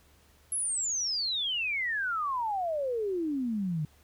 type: exponential sweep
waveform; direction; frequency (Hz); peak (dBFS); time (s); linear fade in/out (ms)
sine; down; 11130 to 146.4; -28; 0.52-3.85; 2
effects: added 72 Hz sine -62 dBFS peak until 4.03 s + pink hiss -63 dBFS RMS until 4.03 s